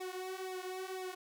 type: tone with flanger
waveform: sawtooth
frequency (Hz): 372.8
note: F#4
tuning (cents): +13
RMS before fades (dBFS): -42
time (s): 0-1.15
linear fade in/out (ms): 10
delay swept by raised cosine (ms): 0.65 to 4.75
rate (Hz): 2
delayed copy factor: -0.85
effects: none